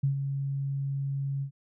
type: tone with ADSR envelope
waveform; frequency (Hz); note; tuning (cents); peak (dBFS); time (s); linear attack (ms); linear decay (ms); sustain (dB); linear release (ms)
sine; 138.2; C#3; -5; -21; 0.03-1.51; 9; 110; -7; 90
effects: none